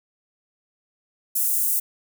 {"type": "high-pass noise", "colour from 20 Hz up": "white", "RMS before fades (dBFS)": -22, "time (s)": [1.35, 1.8], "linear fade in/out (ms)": 10, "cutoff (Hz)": 8400, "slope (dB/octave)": 24, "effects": []}